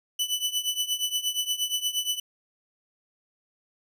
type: tone with tremolo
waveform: sawtooth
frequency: 2984 Hz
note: F#7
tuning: 14 cents sharp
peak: -19 dBFS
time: 0.19-2.2 s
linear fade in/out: 5 ms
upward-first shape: triangle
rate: 8.5 Hz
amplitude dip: 90%
effects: none